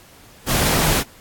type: tone in noise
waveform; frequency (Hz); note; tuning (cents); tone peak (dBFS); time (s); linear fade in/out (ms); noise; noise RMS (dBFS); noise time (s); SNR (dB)
sine; 155.56; D#3; 0; -24; 0.53-0.99; 50; pink; -18; 0.46-1.04; -9
effects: pink hiss -47 dBFS RMS until 1.2 s + AAC 64 kbps